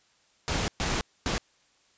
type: noise bursts at uneven times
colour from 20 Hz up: pink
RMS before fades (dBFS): -28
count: 3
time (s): 0.48-0.68 / 0.8-1.01 / 1.26-1.38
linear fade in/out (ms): 0
effects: white hiss -65 dBFS RMS until 1.97 s + resampled to 16000 Hz